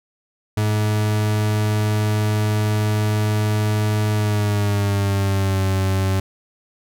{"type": "tone with pitch glide", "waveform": "40% pulse", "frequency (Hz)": [106.3, 95.8], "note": ["G#2", "G2"], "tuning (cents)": [41, -39], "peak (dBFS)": -16, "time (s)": [0.57, 6.2], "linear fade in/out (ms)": 5, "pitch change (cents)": -180, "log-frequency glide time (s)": [4.12, 5.65], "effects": []}